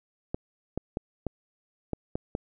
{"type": "clicks", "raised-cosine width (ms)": 2, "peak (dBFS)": -16, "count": 7, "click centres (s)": [0.345, 0.776, 0.971, 1.267, 1.933, 2.155, 2.351], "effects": []}